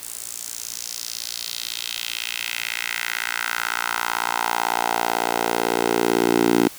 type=tone with high-pass filter sweep; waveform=10% pulse; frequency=58 Hz; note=A#1; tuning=8 cents flat; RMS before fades=-24 dBFS; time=0.03-6.68 s; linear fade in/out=0 ms; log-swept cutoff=8700 to 300 Hz; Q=2.1; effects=white hiss -40 dBFS RMS until 6.78 s